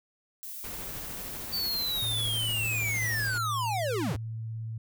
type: noise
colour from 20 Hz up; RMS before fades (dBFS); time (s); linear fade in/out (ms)
violet; -40; 0.43-3.27; 0
type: noise with tremolo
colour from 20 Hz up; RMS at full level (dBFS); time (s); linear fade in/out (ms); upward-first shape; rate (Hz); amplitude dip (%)
pink; -41; 0.64-3.38; 0; triangle; 13; 35
type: linear sweep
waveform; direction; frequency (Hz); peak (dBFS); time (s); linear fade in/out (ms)
square; down; 4602 to 55; -29; 1.52-4.17; 20
type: tone with vibrato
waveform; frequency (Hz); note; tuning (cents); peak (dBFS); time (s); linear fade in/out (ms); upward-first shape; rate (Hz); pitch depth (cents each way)
sine; 112.1; A2; +33; -33; 2.02-4.78; 5; sine; 17; 12
effects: none